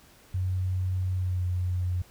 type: tone with pitch glide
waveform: sine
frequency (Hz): 92.5 to 90.18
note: F#2 to F#2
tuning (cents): 0 to -44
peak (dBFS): -25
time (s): 0.34-2.02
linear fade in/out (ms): 5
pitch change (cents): -44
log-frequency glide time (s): 1.14-1.46
effects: pink hiss -56 dBFS RMS until 2.1 s